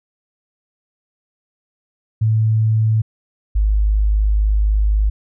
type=tone pair in turn; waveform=sine; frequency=110 / 51.91 Hz; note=A2 / G#1; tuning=0 / 0 cents; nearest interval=octave + minor second; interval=1300 cents; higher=first; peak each=-12 dBFS; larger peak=neither; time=2.21-3.02 / 3.55-5.1 s; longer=second; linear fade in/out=10 ms; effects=none

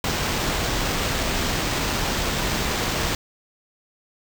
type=noise with sample-and-hold; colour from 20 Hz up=pink; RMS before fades=-24 dBFS; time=0.04-3.15 s; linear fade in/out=2 ms; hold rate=11025 Hz; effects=none

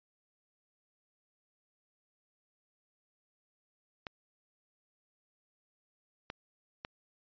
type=clicks; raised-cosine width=0.3 ms; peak=-23 dBFS; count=3; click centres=4.068 / 6.301 / 6.849 s; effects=resampled to 11025 Hz

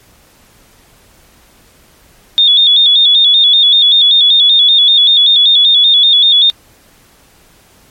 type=tone with vibrato; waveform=sine; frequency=3520 Hz; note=A7; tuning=in tune; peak=-4 dBFS; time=2.38-6.5 s; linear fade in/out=0 ms; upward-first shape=square; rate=5.2 Hz; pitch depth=62 cents each way; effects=pink hiss -46 dBFS RMS until 7.9 s + MP3 64 kbps

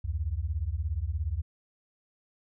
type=beating tone pair; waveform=sine; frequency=69.3 / 86.3 Hz; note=C#2 / F2; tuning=0 / -20 cents; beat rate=17 Hz; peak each=-31 dBFS; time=0.04-1.42 s; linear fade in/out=10 ms; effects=none

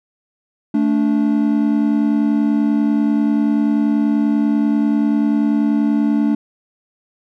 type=tone pair together; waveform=triangle; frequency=219.9 / 290.2 Hz; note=A3 / D4; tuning=-1 / -21 cents; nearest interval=perfect fourth; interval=480 cents; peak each=-14 dBFS; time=0.74-6.35 s; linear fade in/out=5 ms; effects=none

